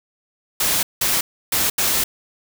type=noise bursts at uneven times; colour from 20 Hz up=white; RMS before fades=-19 dBFS; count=4; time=0.6-0.83 / 1.01-1.21 / 1.52-1.7 / 1.78-2.04 s; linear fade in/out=5 ms; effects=none